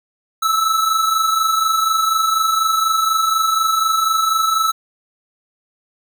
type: tone pair together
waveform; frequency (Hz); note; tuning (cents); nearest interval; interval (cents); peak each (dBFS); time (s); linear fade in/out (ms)
square; 1291.9 / 1316; E6 / E6; -35 / -3; unison; 32; -22 / -16; 0.42-4.72; 10
effects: none